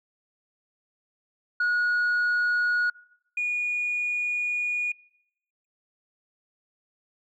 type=tone pair in turn; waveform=sine; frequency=1452 / 2448 Hz; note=F#6 / D#7; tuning=-33 / -29 cents; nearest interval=major sixth; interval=904 cents; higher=second; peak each=-19 / -23 dBFS; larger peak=first; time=1.6-2.9 / 3.37-4.92 s; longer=second; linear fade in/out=5 ms; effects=noise-tail reverb RT60 0.9 s tail -25 dB re dry + tanh soft clip ceiling -20 dBFS